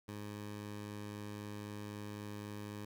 15% pulse tone, 103.83 Hz, G#2, in tune, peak -37 dBFS, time 0.08-2.85 s, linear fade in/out 5 ms, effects 13-bit

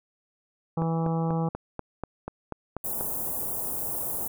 harmonic tone, 164 Hz, E3, 9 cents flat, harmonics 1 / 2 / 3 / 4 / 5 / 6 / 7 / 8, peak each -25 / -36 / -33 / -42 / -34 / -43 / -41 / -48 dBFS, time 0.77-1.49 s, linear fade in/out 5 ms
click train, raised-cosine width 1 ms, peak -18 dBFS, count 10, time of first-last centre 0.82-3.01 s, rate 4.11 Hz
white band-stop noise, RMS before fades -31 dBFS, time 2.84-4.28 s, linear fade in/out 5 ms, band 900 to 10000 Hz, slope 24 dB/octave
effects none

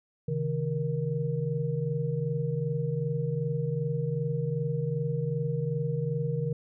sine tone cluster, 133.9 / 156.5 / 470.5 Hz, C3 / D#3 / A#4, +40 / +10 / +16 cents, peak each -31 / -30 / -33 dBFS, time 0.28-6.53 s, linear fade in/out 5 ms, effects none

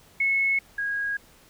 sine tone pair in turn, 2191 / 1641.4 Hz, C#7 / G#6, -21 / -21 cents, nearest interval perfect fourth, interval 500 cents, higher first, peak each -20 / -25 dBFS, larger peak first, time 0.2-0.59 / 0.78-1.17 s, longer neither, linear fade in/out 5 ms, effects pink hiss -55 dBFS RMS until 1.49 s

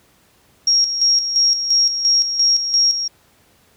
sine tone with tremolo, 5588 Hz, F8, in tune, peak -11 dBFS, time 0.67-3.08 s, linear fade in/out 5 ms, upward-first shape square, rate 2.9 Hz, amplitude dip 60%, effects pink hiss -55 dBFS RMS until 3.76 s + high-pass 60 Hz 12 dB/octave

